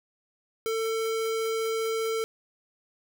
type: tone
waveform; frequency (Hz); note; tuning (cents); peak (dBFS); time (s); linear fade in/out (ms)
square; 447.5; A4; +29; -27; 0.66-2.24; 0
effects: none